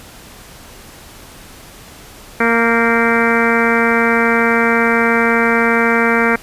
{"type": "harmonic tone with a mistuned harmonic", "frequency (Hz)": 231.7, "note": "A#3", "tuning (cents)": -10, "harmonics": [1, 2, 3, 4, 5, 6, 7, 8, 9, 10], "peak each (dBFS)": [-17, -17, -23, -22, -23, -19, -20, -21, -22, -22], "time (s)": [2.4, 6.36], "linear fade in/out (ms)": 5, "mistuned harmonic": 7, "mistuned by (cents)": -35, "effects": ["pink hiss -38 dBFS RMS until 6.42 s", "resampled to 32000 Hz"]}